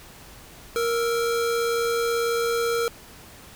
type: tone pair together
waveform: square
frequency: 467.1 / 1323.1 Hz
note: A#4 / E6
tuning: +3 / +6 cents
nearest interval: octave + tritone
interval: 1803 cents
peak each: -23 / -31 dBFS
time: 0.76-2.88 s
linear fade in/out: 0 ms
effects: pink hiss -46 dBFS RMS until 3.55 s